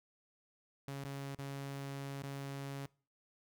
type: tone with dropouts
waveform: sawtooth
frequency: 138.59 Hz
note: C#3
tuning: in tune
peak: -37 dBFS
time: 0.88-2.86 s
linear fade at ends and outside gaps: 0 ms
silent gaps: 1.038-1.05 / 1.349-1.389 / 2.223-2.235 s
effects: noise-tail reverb RT60 0.4 s tail -23 dB re dry